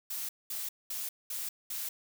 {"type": "noise bursts", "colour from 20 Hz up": "blue", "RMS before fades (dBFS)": -37, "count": 5, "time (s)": [0.1, 1.89], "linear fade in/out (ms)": 5, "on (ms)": 190, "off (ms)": 210, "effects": []}